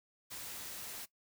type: noise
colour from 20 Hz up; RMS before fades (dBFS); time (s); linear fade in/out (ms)
white; -45; 0.3-1.06; 20
effects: noise-tail reverb RT60 0.1 s tail -18 dB re dry